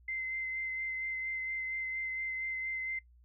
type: tone with vibrato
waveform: sine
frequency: 2069 Hz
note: C7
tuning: 20 cents flat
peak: -34 dBFS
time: 0.08-2.99 s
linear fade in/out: 5 ms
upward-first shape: sine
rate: 4.3 Hz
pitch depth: 13 cents each way
effects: noise-tail reverb RT60 0.1 s tail -21 dB re dry + added 60 Hz sine -58 dBFS peak until 3.24 s